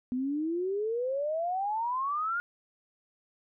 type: exponential sweep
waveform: sine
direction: up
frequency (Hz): 245.7 to 1441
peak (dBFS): -28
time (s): 0.12-2.4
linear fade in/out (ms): 0
effects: none